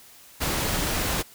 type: noise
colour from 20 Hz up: pink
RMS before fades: -26 dBFS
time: 0.4-1.23 s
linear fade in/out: 20 ms
effects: white hiss -50 dBFS RMS until 1.34 s